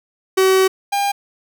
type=tone pair in turn; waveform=45% pulse; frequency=379.4 / 803.9 Hz; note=F#4 / G5; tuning=+43 / +43 cents; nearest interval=octave + minor second; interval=1300 cents; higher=second; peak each=-11 / -16 dBFS; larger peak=first; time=0.37-0.68 / 0.92-1.12 s; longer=first; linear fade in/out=10 ms; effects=none